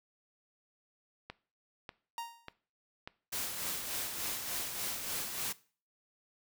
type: click train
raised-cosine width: 0.3 ms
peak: -26 dBFS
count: 6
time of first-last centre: 1.3-4.259 s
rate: 1.69 Hz
type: tone with exponential decay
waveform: 45% pulse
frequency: 932.3 Hz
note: A#5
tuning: in tune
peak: -35 dBFS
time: 2.18-2.53 s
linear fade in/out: 1 ms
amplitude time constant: 74 ms
type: noise with tremolo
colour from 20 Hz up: white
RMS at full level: -36 dBFS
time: 3.32-5.53 s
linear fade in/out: 10 ms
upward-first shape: sine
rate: 3.4 Hz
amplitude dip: 45%
effects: noise-tail reverb RT60 0.4 s tail -19 dB re dry